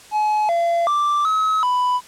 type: tone with pitch steps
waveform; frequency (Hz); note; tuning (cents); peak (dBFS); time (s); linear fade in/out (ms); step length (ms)
triangle; 850 / 682 / 1175 / 1282 / 993; G#5 / F5 / D6 / E6 / B5; +40 / -41 / +1 / -49 / +9; -14; 0.11-2.01; 50; 380
effects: white hiss -44 dBFS RMS until 2.07 s + low-pass 9000 Hz 12 dB/octave